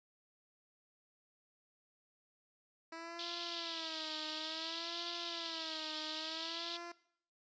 10% pulse tone with vibrato, 326.4 Hz, E4, 17 cents flat, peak -37 dBFS, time 2.92-6.92 s, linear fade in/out 5 ms, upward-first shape sine, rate 0.57 Hz, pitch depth 90 cents each way
pink band-pass noise, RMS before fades -44 dBFS, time 3.19-6.77 s, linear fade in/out 2 ms, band 3000 to 4900 Hz, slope 48 dB/octave
effects noise-tail reverb RT60 0.6 s tail -18 dB re dry + resampled to 16000 Hz

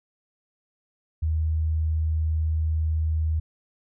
sine tone, 79 Hz, D#2, 27 cents sharp, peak -21 dBFS, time 1.22-3.4 s, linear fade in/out 10 ms, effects none

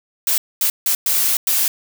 blue noise bursts at uneven times, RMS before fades -17 dBFS, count 5, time 0.27-0.38 / 0.61-0.7 / 0.86-0.95 / 1.06-1.37 / 1.47-1.68 s, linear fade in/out 2 ms, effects none

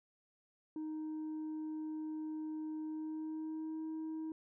sine tone with pitch glide, 311.1 to 316.9 Hz, D#4 to D#4, 0 to +32 cents, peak -36 dBFS, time 0.76-4.32 s, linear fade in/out 2 ms, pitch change +32 cents, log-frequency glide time 2.83-3.83 s, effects tanh soft clip ceiling -38 dBFS

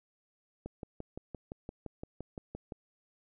click train, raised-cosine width 2 ms, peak -27 dBFS, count 13, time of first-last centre 0.66-2.722 s, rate 5.82 Hz, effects none

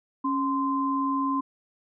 sine tone pair together, 275.6 / 1038 Hz, C#4 / C6, -10 / -14 cents, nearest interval octave + major seventh, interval 2296 cents, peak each -26 dBFS, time 0.24-1.41 s, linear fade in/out 10 ms, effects none

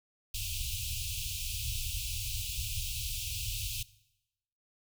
pink band-stop noise, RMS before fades -36 dBFS, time 0.34-3.83 s, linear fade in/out 5 ms, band 120 to 2500 Hz, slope 96 dB/octave, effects noise-tail reverb RT60 0.9 s tail -20 dB re dry

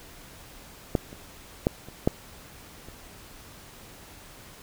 clicks, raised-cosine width 2 ms, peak -8 / -28 / -7 / -28 / -6 / -30 dBFS, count 6, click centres 0.952 / 1.129 / 1.669 / 1.886 / 2.075 / 2.886 s, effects pink hiss -48 dBFS RMS until 4.62 s

